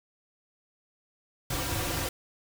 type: noise with comb filter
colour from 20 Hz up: pink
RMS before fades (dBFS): -31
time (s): 1.5-2.09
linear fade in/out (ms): 5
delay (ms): 4.7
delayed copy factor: -0.85
effects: none